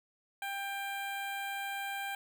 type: tone with notch filter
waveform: 15% pulse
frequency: 793 Hz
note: G5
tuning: 20 cents sharp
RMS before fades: -38 dBFS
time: 0.42-2.15 s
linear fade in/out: 2 ms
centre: 5700 Hz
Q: 0.78
effects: none